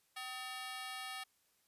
15% pulse ring-modulated tone, 1017 Hz, C6, 50 cents flat, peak -33 dBFS, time 0.16-1.24 s, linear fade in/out 10 ms, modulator 248 Hz, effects white hiss -75 dBFS RMS until 1.67 s + resampled to 32000 Hz

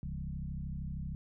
sine tone with frequency modulation, 105.9 Hz, G#2, 34 cents sharp, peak -36 dBFS, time 0.03-1.15 s, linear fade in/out 0 ms, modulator 33 Hz, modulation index 2.4, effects none

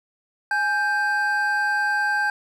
triangle tone pair together, 833 / 1572.5 Hz, G#5 / G6, +5 / +5 cents, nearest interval major seventh, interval 1100 cents, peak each -23 / -19 dBFS, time 0.51-2.3 s, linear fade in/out 2 ms, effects none

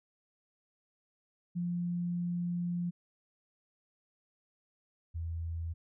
sine tone pair in turn, 174.61 / 82.93 Hz, F3 / E2, 0 / +11 cents, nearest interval octave + minor second, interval 1289 cents, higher first, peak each -31 / -34 dBFS, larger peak first, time 1.55-2.91 / 5.14-5.74 s, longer first, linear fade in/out 20 ms, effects none

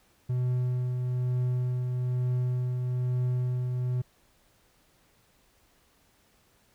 triangle tone with tremolo, 125.1 Hz, B2, 23 cents sharp, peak -22 dBFS, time 0.29-4.02 s, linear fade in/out 10 ms, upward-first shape triangle, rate 1.1 Hz, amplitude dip 35%, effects pink hiss -65 dBFS RMS until 6.74 s

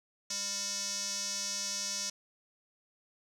square tone with band-pass filter, 199.8 Hz, G3, 33 cents sharp, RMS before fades -36 dBFS, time 0.3-2.1 s, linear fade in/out 5 ms, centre 5800 Hz, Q 4.5, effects none

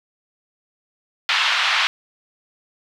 white band-pass noise, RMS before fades -19 dBFS, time 1.29-1.87 s, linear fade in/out 0 ms, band 930 to 3700 Hz, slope 24 dB/octave, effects none

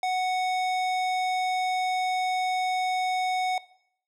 sine tone with tanh clipping, 740 Hz, F#5, in tune, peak -26 dBFS, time 0.03-3.58 s, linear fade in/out 2 ms, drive 17 dB, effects noise-tail reverb RT60 0.7 s tail -19 dB re dry

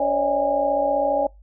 sine tone cluster, 283.8 / 539 / 574 / 631 / 818 Hz, C#4 / C#5 / D5 / D#5 / G#5, +41 / -49 / -40 / +24 / -26 cents, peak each -30 / -27 / -21 / -26 / -23 dBFS, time 0-1.27 s, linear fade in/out 5 ms, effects noise-tail reverb RT60 0.2 s tail -23 dB re dry + added 50 Hz sine -45 dBFS peak until 1.42 s

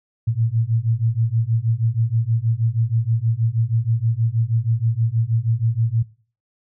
sine beating tone pair, 111 / 117.3 Hz, A2 / A#2, +16 / +11 cents, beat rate 6.3 Hz, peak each -20 dBFS, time 0.27-6.03 s, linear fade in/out 10 ms, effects noise-tail reverb RT60 0.4 s tail -19 dB re dry

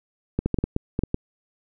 clicks, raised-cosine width 3 ms, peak -9 dBFS, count 9, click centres 0.39 / 0.46 / 0.543 / 0.587 / 0.64 / 0.764 / 0.991 / 1.036 / 1.144 s, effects none

